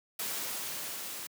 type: noise with level ramp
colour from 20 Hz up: white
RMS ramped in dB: -35 to -41 dBFS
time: 0.19-1.27 s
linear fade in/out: 5 ms
effects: high-pass 150 Hz 12 dB/octave